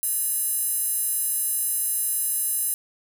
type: tone with high-pass filter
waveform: square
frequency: 569 Hz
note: C#5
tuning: 45 cents sharp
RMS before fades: -25 dBFS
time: 0.03-2.74 s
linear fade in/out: 0 ms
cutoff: 11000 Hz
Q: 4
effects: none